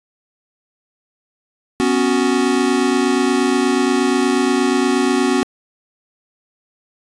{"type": "chord", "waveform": "square", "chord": "B suspended second", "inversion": "none", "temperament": "equal with one note detuned", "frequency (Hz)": [248.8, 277.2, 370], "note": ["B3", "C#4", "F#4"], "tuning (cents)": [13, 0, 0], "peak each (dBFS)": -19, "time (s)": [1.8, 5.43], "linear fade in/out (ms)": 0, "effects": ["resampled to 22050 Hz"]}